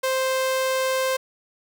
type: tone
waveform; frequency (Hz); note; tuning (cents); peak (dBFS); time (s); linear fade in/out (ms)
sawtooth; 523.3; C5; 0; -17; 0.03-1.17; 10
effects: none